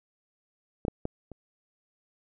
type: clicks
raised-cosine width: 2 ms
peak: -17 / -14 / -17 / -29 dBFS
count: 4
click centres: 0.851 / 0.882 / 1.054 / 1.317 s
effects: none